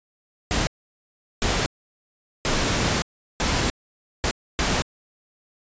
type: noise bursts at uneven times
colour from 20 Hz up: pink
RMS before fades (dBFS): -22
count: 6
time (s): 0.51-0.67 / 1.42-1.66 / 2.45-3.02 / 3.4-3.7 / 4.24-4.31 / 4.59-4.82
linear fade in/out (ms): 0
effects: resampled to 16000 Hz